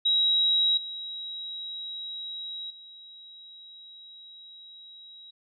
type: tone with level steps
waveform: sine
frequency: 3843 Hz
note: B7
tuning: 48 cents flat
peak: -20 / -34 / -45 dBFS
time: 0.05-5.31 s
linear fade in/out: 10 ms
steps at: 0.77 / 2.7 s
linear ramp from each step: 5 ms
effects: none